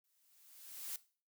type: noise with exponential growth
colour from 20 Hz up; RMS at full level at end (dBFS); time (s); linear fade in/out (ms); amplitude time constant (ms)
blue; -41; 0.04-0.96; 2; 200
effects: noise-tail reverb RT60 0.4 s tail -18 dB re dry